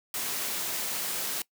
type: noise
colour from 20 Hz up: white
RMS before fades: -32 dBFS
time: 0.14-1.42 s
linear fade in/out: 2 ms
effects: noise-tail reverb RT60 0.1 s tail -22 dB re dry + high-pass 150 Hz 12 dB/octave